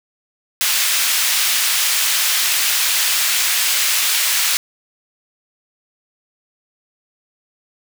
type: high-pass noise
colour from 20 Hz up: pink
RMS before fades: -17 dBFS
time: 0.61-4.57 s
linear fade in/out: 0 ms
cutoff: 2200 Hz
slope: 12 dB/octave
effects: none